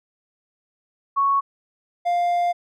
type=tone pair in turn; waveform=sine / triangle; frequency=1108.7 / 700.3 Hz; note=C#6 / F5; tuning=0 / +5 cents; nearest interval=minor sixth; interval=795 cents; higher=first; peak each=-16 dBFS; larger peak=neither; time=1.16-1.41 / 2.05-2.53 s; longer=second; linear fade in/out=20 ms; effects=none